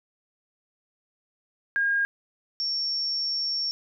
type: tone pair in turn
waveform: sine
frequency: 1622 / 5475 Hz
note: G#6 / F8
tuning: -41 / -35 cents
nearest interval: octave + major sixth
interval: 2106 cents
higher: second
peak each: -21 / -25 dBFS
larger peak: first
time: 1.76-2.05 / 2.6-3.71 s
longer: second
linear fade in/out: 0 ms
effects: none